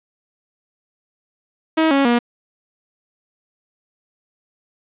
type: tone with pitch steps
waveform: sawtooth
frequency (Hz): 319.2 / 276.3 / 239.1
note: D#4 / C#4 / A#3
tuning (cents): +44 / -6 / +44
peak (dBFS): -9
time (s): 1.77-2.19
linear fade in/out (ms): 10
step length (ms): 140
effects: resampled to 8000 Hz + 8-bit